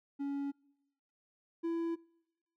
triangle tone pair in turn, 280.6 / 333.7 Hz, C#4 / E4, +21 / +21 cents, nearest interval minor third, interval 300 cents, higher second, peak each -32 / -30 dBFS, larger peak second, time 0.19-0.52 / 1.63-1.96 s, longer neither, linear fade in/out 20 ms, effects noise-tail reverb RT60 0.9 s tail -25 dB re dry

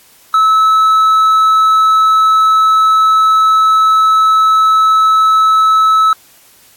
sine tone with hard clipping, 1300 Hz, E6, 24 cents flat, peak -7 dBFS, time 0.34-6.13 s, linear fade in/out 2 ms, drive 3 dB, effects white hiss -45 dBFS RMS until 6.76 s + AAC 64 kbps

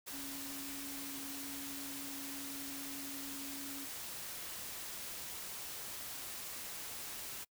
sine tone in noise, 277.2 Hz, C#4, in tune, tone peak -47 dBFS, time 0.12-3.86 s, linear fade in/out 20 ms, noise white, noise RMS -45 dBFS, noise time 0.06-7.45 s, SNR -5 dB, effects noise-tail reverb RT60 0.1 s tail -25 dB re dry

